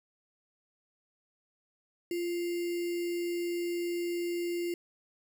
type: tone with sample-and-hold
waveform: sine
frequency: 346.4 Hz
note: F4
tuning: 14 cents flat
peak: -30 dBFS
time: 2.11-4.74 s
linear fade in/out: 2 ms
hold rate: 2450 Hz
effects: none